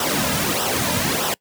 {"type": "noise with flanger", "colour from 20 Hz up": "pink", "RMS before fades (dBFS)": -21, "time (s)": [0, 1.34], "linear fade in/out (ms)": 2, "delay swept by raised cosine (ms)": [0.44, 2.74], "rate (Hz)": 1.6, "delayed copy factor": -0.7, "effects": ["noise-tail reverb RT60 0.1 s tail -24 dB re dry", "high-pass 100 Hz 12 dB/octave"]}